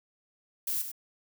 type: noise with echo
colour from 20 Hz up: violet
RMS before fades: -31 dBFS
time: 0.67-0.82 s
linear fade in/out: 5 ms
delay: 97 ms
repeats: 1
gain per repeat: -8 dB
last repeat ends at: 0.917 s
effects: none